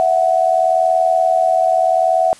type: tone pair together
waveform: sine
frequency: 659 / 739.7 Hz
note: E5 / F#5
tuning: -1 / -1 cents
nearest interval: major second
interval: 200 cents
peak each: -14 dBFS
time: 0-2.33 s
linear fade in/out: 0 ms
effects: white hiss -43 dBFS RMS until 2.39 s + resampled to 24000 Hz